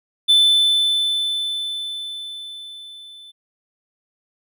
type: tone with level ramp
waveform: triangle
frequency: 3520 Hz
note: A7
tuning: in tune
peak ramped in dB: -8 to -38 dBFS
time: 0.28-3.32 s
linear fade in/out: 20 ms
effects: none